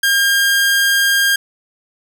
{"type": "tone", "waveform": "sawtooth", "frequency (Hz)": 1610, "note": "G6", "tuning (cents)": 46, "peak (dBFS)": -8, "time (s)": [0.03, 1.36], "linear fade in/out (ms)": 5, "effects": []}